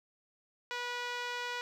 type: tone with band-pass filter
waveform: 5% pulse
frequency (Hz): 487.1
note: B4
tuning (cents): -24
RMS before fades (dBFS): -38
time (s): 0.71-1.61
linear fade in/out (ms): 0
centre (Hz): 1100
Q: 0.67
effects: none